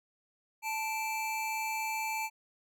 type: tone pair together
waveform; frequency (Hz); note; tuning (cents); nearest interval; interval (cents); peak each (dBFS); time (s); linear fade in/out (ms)
square; 878.4 / 2340; A5 / D7; -3 / -7; octave + perfect fourth; 1696; -35 / -37; 0.62-2.3; 50
effects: none